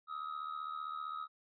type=tone with amplitude modulation; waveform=triangle; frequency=1272 Hz; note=D#6; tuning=38 cents sharp; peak=-34 dBFS; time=0.07-1.28 s; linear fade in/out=50 ms; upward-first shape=sine; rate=75.4 Hz; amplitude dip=75%; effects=resampled to 11025 Hz